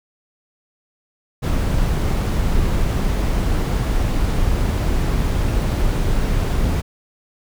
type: noise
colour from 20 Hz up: brown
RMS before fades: -18 dBFS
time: 1.42-6.82 s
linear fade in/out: 20 ms
effects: none